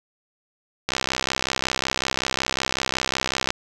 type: click train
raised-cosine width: 0.2 ms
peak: -4 dBFS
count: 172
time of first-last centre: 0.89-3.505 s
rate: 65.4 Hz
effects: none